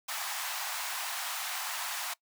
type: high-pass noise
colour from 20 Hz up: pink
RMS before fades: -36 dBFS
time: 0.08-2.14 s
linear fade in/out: 10 ms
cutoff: 730 Hz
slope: 48 dB/octave
effects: noise-tail reverb RT60 0.1 s tail -22 dB re dry